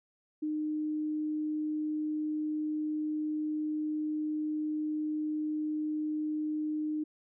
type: tone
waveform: sine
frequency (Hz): 305.7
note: D#4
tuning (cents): -30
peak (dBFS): -30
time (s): 0.42-7.04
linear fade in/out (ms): 10
effects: none